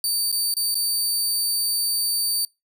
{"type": "tone with dropouts", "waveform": "20% pulse", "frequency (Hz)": 4603, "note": "D8", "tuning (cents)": -36, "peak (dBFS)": -15, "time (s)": [0.04, 2.45], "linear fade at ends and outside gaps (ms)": 2, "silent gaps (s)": [[0.317, 0.325], [0.54, 0.567], [0.745, 0.753]], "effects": ["noise-tail reverb RT60 0.2 s tail -23 dB re dry"]}